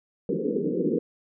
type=band-pass noise; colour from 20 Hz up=white; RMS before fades=-26 dBFS; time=0.29-0.99 s; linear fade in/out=2 ms; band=160 to 490 Hz; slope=96 dB/octave; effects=none